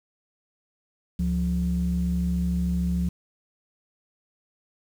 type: tone pair together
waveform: sine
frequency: 70.2 / 176.89 Hz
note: C#2 / F3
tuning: +22 / +22 cents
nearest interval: octave + major third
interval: 1600 cents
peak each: -25 / -23 dBFS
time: 1.19-3.09 s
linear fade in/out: 5 ms
effects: tanh soft clip ceiling -16 dBFS + 8-bit